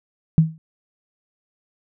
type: tone with exponential decay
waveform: sine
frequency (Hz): 160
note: D#3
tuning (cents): +49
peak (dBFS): -6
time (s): 0.38-0.58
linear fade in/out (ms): 0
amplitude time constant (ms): 42
effects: none